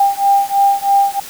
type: beating tone pair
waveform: sine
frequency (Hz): 795 / 798.1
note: G5 / G5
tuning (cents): +24 / +31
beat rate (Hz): 3.1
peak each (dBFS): -13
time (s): 0-1.2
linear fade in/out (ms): 5
effects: white hiss -32 dBFS RMS until 1.29 s